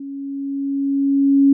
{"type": "tone with level ramp", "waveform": "sine", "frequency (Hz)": 277, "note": "C#4", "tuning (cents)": -1, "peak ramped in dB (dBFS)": [-28, -8], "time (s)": [0, 1.53], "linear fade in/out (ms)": 5, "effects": []}